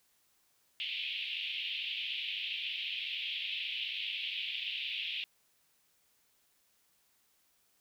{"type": "band-pass noise", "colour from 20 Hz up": "white", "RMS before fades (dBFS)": -38, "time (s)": [0.8, 5.24], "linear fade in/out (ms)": 0, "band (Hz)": [2500, 3400], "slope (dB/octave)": 48, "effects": ["white hiss -72 dBFS RMS until 7.8 s"]}